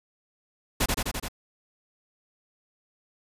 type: noise with echo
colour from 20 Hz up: pink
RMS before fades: -23 dBFS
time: 0.8-0.86 s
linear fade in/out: 10 ms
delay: 85 ms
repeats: 5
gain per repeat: -2 dB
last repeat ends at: 1.285 s
effects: resampled to 32000 Hz